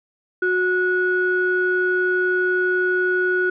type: tone pair together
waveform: sine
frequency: 366 / 1464 Hz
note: F#4 / F#6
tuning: -19 / -19 cents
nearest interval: 2 octaves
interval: 2400 cents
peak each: -19 dBFS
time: 0.42-3.5 s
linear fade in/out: 5 ms
effects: tanh soft clip ceiling -9 dBFS